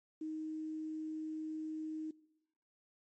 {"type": "tone with quantisation", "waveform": "sine", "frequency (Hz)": 313.2, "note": "D#4", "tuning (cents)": 11, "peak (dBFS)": -38, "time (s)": [0.21, 2.11], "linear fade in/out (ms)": 5, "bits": 11, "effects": ["noise-tail reverb RT60 0.9 s tail -21 dB re dry", "MP3 32 kbps"]}